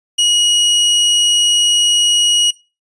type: tone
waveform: sawtooth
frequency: 2900 Hz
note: F#7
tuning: 35 cents flat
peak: -7 dBFS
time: 0.18-2.51 s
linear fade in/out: 10 ms
effects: noise-tail reverb RT60 0.3 s tail -22 dB re dry + resampled to 24000 Hz